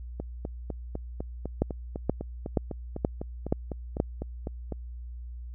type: two click trains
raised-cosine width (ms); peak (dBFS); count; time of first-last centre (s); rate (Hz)
2; -20 / -10; 19 / 6; 0.2-4.723 / 1.62-4.001; 3.98 / 2.1
effects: added 60 Hz sine -37 dBFS peak until 5.54 s